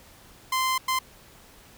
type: tone bursts at uneven times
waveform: sawtooth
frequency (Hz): 1039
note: C6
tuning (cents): -12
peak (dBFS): -19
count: 2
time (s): 0.52-0.78 / 0.88-0.99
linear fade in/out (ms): 5
effects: pink hiss -52 dBFS RMS until 1.77 s